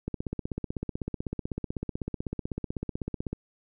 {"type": "click train", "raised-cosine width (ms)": 3, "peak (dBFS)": -18, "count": 53, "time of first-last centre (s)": [0.08, 3.33], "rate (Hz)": 16, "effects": []}